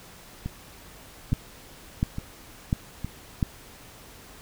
two click trains, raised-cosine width 5 ms, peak -18 / -10 dBFS, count 4 / 4, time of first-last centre 0.46-3.046 / 1.33-3.428 s, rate 1.16 / 1.43 Hz, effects pink hiss -48 dBFS RMS until 4.41 s

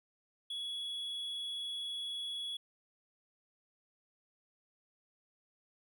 triangle tone, 3369 Hz, G#7, 24 cents sharp, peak -36 dBFS, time 0.5-2.57 s, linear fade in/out 5 ms, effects none

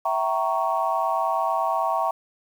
sine chord, E diminished seventh, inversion none, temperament equal with one note detuned, 659.3 / 768.3 / 932.3 / 1108.7 Hz, E5 / G5 / Bb5 / Db6, 0 / -35 / 0 / 0 cents, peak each -26 dBFS, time 0.05-2.11 s, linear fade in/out 5 ms, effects tanh soft clip ceiling -10 dBFS + 8-bit

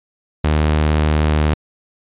sawtooth tone with pitch glide, 76.5 to 76.06 Hz, D#2 to D#2, -29 to -39 cents, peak -9 dBFS, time 0.44-1.54 s, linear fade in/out 5 ms, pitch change -10 cents, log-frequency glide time 1.25-1.38 s, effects resampled to 8000 Hz

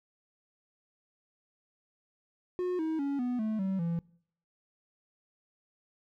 triangle tone with pitch steps, 361.6 / 318.4 / 280.4 / 247 / 217.5 / 191.55 / 168.69 Hz, F#4 / D#4 / C#4 / B3 / A3 / G3 / E3, -40 / +40 / +20 / 0 / -20 / -40 / +40 cents, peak -27 dBFS, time 2.59-3.99 s, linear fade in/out 0 ms, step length 200 ms, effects noise-tail reverb RT60 0.6 s tail -23 dB re dry

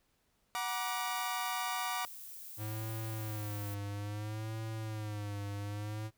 sawtooth chord, Gb augmented, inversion none, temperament equal with one note detuned, 740 / 955.2 / 1174.7 Hz, Gb5 / Bb5 / D6, 0 / +42 / 0 cents, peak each -35 dBFS, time 0.55-2.05 s, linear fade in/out 0 ms
violet noise, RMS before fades -48 dBFS, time 0.68-3.75 s, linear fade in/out 10 ms
square tone with vibrato, 106 Hz, G#2, 36 cents sharp, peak -38 dBFS, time 2.57-6.11 s, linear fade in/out 50 ms, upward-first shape sine, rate 0.6 Hz, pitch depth 81 cents each way
effects pink hiss -75 dBFS RMS until 6.17 s

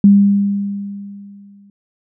sine tone with exponential decay, 200.6 Hz, G3, 40 cents sharp, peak -3 dBFS, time 0.04-1.7 s, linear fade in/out 2 ms, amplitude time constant 360 ms, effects none

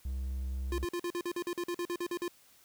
triangle tone, 65.3 Hz, C2, 3 cents flat, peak -31 dBFS, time 0.05-0.85 s, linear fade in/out 5 ms
square tone bursts, 349.2 Hz, F4, in tune, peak -33 dBFS, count 15, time 0.72-2.28 s, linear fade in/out 2 ms, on 62 ms, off 45 ms
effects white hiss -62 dBFS RMS until 2.64 s

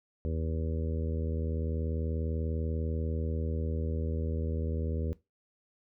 harmonic tone, 80.3 Hz, E2, 45 cents flat, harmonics 1 / 2 / 3 / 4 / 5 / 6 / 7, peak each -31 / -39 / -40 / -45 / -43 / -42 / -48 dBFS, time 0.25-5.13 s, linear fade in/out 0 ms, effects noise-tail reverb RT60 0.2 s tail -17 dB re dry

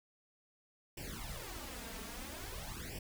pink noise with flanger, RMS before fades -45 dBFS, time 0.97-2.99 s, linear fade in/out 5 ms, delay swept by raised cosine 0.38 to 4.48 ms, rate 0.5 Hz, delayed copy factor +0.95, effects none

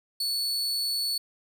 40% pulse tone, 4435 Hz, C#8, in tune, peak -25 dBFS, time 0.2-1.18 s, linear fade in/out 5 ms, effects 11-bit

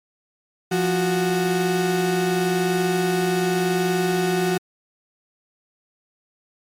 35% pulse tone pair together, 174.3 / 369.5 Hz, F3 / F#4, -3 / -2 cents, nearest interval octave + minor second, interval 1301 cents, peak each -21 / -19 dBFS, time 0.71-4.58 s, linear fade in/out 10 ms, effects MP3 64 kbps

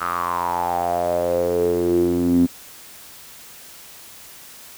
sawtooth tone with band-pass filter sweep, 87.31 Hz, F2, in tune, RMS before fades -20 dBFS, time 0-2.47 s, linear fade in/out 20 ms, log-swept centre 1300 to 250 Hz, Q 8, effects white hiss -42 dBFS RMS until 4.77 s

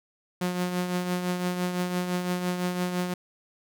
sawtooth tone with tremolo, 179.5 Hz, F3, 48 cents sharp, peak -20 dBFS, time 0.41-3.14 s, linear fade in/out 5 ms, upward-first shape triangle, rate 5.9 Hz, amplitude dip 55%, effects none

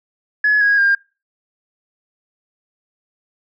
sine tone with pitch steps, 1697 / 1650.6 / 1605.5 Hz, G#6 / G#6 / G6, +37 / -11 / +41 cents, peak -10 dBFS, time 0.44-0.95 s, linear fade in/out 5 ms, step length 170 ms, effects noise-tail reverb RT60 0.3 s tail -23 dB re dry + tanh soft clip ceiling -7 dBFS

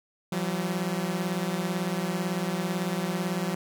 sawtooth beating tone pair, 171.4 / 189.4 Hz, F3 / F#3, -32 / +41 cents, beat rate 18 Hz, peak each -26 dBFS, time 0.32-3.55 s, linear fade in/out 5 ms, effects none

